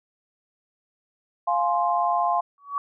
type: chord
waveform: sine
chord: F minor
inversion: none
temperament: just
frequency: 698.5 / 838.1 / 1047.7 Hz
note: F5 / Ab5 / C6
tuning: 0 / +16 / +2 cents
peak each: -23 / -26 / -24 dBFS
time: 1.47-2.41 s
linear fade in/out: 10 ms
type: tone with exponential growth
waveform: sine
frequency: 1132 Hz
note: C#6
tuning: 36 cents sharp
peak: -20 dBFS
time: 2.58-2.78 s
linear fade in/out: 1 ms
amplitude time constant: 43 ms
effects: none